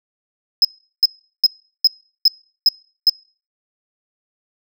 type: tone bursts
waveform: sine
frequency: 5110 Hz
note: D#8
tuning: 45 cents sharp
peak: -5 dBFS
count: 7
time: 0.62-3.096 s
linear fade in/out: 2 ms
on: 28 ms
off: 380 ms
effects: noise-tail reverb RT60 0.4 s tail -26 dB re dry + tanh soft clip ceiling -7 dBFS